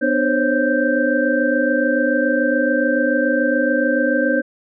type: tone cluster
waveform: sine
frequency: 248.5 / 299.5 / 523 / 550 / 1565 Hz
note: B3 / D4 / C5 / C#5 / G6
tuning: +11 / +34 / -1 / -14 / -3 cents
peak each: -21 dBFS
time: 0.01-4.42 s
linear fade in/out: 20 ms
effects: none